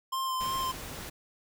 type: tone with vibrato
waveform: square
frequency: 1046.5 Hz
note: C6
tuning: in tune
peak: -30 dBFS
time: 0.12-0.72 s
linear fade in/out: 10 ms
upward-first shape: sine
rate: 2.9 Hz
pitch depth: 18 cents each way
type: noise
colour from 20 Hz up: pink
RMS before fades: -41 dBFS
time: 0.4-1.1 s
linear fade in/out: 10 ms
effects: none